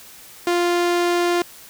sawtooth tone with low-pass filter, 349.2 Hz, F4, in tune, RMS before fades -19 dBFS, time 0.47-1.42 s, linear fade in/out 2 ms, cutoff 9100 Hz, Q 0.53, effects white hiss -43 dBFS RMS until 1.69 s

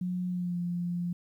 sine tone with pitch glide, 180.5 to 174.75 Hz, F#3 to F3, -43 to +1 cents, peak -29 dBFS, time 0.01-1.13 s, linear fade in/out 5 ms, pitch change -56 cents, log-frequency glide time 0.29-0.58 s, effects 11-bit

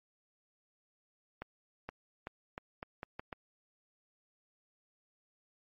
accelerating click train, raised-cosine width 0.5 ms, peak -25 dBFS, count 8, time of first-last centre 1.42-3.328 s, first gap 470 ms, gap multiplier 0.81, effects MP3 32 kbps

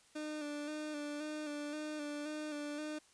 30% pulse tone with vibrato, 299 Hz, D4, 31 cents sharp, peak -37 dBFS, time 0.15-2.99 s, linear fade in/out 10 ms, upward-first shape square, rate 1.9 Hz, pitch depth 32 cents each way, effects white hiss -66 dBFS RMS until 3.13 s + resampled to 22050 Hz

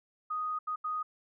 sine tone bursts at uneven times, 1244.5 Hz, D#6, in tune, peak -31 dBFS, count 3, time 0.3-0.59 / 0.67-0.76 / 0.84-1.03 s, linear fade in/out 10 ms, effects none

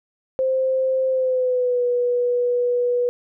sine tone with pitch glide, 523.3 to 488.3 Hz, C5 to B4, 0 to -20 cents, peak -17 dBFS, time 0.39-3.09 s, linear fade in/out 0 ms, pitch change -120 cents, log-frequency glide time 1.09-1.84 s, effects none

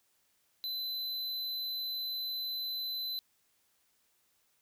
square tone, 4027 Hz, B7, 33 cents sharp, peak -35 dBFS, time 0.64-3.19 s, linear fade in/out 0 ms, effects white hiss -73 dBFS RMS until 4.61 s

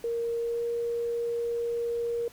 sine tone with pitch glide, 466.2 to 470 Hz, A#4 to A#4, 0 to +14 cents, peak -27 dBFS, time 0.04-2.28 s, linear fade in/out 2 ms, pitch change +14 cents, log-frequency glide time 0.4-0.63 s, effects pink hiss -53 dBFS RMS until 2.32 s

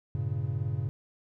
triangle chord, G diminished, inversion none, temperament equal with one note detuned, 98 / 115.07 / 138.59 Hz, G2 / Bb2 / Db3, 0 / -22 / 0 cents, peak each -31 dBFS, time 0.15-0.89 s, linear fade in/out 0 ms, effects none

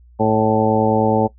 harmonic tone with a mistuned harmonic, 109.5 Hz, A2, 8 cents flat, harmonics 1 / 2 / 3 / 4 / 5 / 6 / 7 / 8, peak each -23 / -19 / -23 / -19 / -19 / -29 / -21 / -22 dBFS, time 0.19-1.28 s, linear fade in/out 20 ms, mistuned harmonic 6, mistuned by -39 cents, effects noise-tail reverb RT60 0.1 s tail -19 dB re dry + added 60 Hz sine -44 dBFS peak until 1.38 s

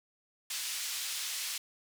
pink band-pass noise, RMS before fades -37 dBFS, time 0.5-1.58 s, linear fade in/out 5 ms, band 3000 to 12000 Hz, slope 12 dB/octave, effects none

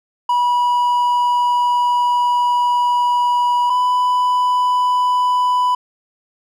triangle tone pair in turn, 974 / 993.9 Hz, B5 / B5, -24 / +11 cents, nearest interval unison, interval 35 cents, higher second, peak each -11 dBFS, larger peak neither, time 0.29-3.7 / 3.7-5.75 s, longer first, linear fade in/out 5 ms, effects none

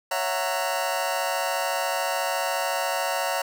sawtooth chord, F# dominant seventh, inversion second, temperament just, 555 / 666 / 740 / 925 Hz, C#5 / E5 / F#5 / A#5, +2 / +18 / 0 / -14 cents, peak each -26 dBFS, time 0.11-3.42 s, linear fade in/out 5 ms, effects none

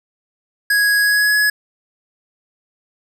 square tone with pitch glide, 1661.2 to 1687.3 Hz, G#6 to G#6, 0 to +27 cents, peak -13 dBFS, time 0.7-1.5 s, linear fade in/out 5 ms, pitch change +27 cents, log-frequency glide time 1.01-1.35 s, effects none

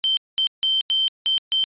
sine tone bursts at uneven times, 3113 Hz, G7, 13 cents flat, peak -17 dBFS, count 6, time 0.04-0.17 / 0.38-0.47 / 0.63-0.81 / 0.9-1.08 / 1.26-1.38 / 1.52-1.64 s, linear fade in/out 0 ms, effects resampled to 8000 Hz

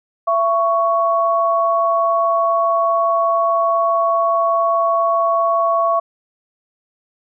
sine tone pair together, 671.8 / 1113 Hz, E5 / C#6, +33 / +7 cents, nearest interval major sixth, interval 874 cents, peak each -16 dBFS, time 0.27-6 s, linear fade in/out 10 ms, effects none

